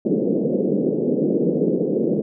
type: band-pass noise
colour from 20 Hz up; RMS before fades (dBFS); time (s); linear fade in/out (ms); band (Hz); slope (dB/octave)
white; -20; 0.05-2.22; 5; 160 to 490; 48
effects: none